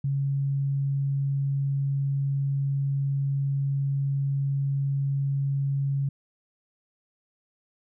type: tone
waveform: sine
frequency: 138.59 Hz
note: C#3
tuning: in tune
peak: -23 dBFS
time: 0.04-6.09 s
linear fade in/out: 5 ms
effects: none